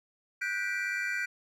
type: chord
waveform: triangle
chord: G major seventh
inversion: third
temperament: just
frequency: 1470 / 1568 / 1960 / 2352 Hz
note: F#6 / G6 / B6 / D7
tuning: -12 / 0 / -14 / +2 cents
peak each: -34 dBFS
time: 0.41-1.26 s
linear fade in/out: 10 ms
effects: none